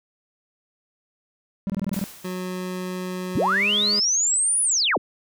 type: tone bursts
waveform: triangle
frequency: 196 Hz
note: G3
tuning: in tune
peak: -20 dBFS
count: 8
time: 1.67-2.04 s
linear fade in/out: 0 ms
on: 27 ms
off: 22 ms
type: noise with exponential decay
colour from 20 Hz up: white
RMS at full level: -35 dBFS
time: 1.93-2.9 s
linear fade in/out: 2 ms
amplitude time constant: 210 ms
type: tone with pitch glide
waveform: 25% pulse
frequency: 183.2 to 206.8 Hz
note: F#3 to G#3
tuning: -17 to -7 cents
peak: -24 dBFS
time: 2.24-4 s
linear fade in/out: 10 ms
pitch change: +210 cents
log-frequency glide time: 3.42-3.7 s
type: linear two-way sweep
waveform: sine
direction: up then down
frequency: 58.27 to 10000 to 58.27 Hz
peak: -18 dBFS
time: 3.35-4.98 s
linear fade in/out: 10 ms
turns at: 4.62 s
effects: none